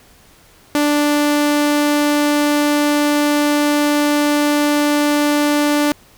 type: tone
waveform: sawtooth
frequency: 293.7 Hz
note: D4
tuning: in tune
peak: -9 dBFS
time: 0.75-5.92 s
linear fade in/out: 0 ms
effects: pink hiss -48 dBFS RMS until 6.17 s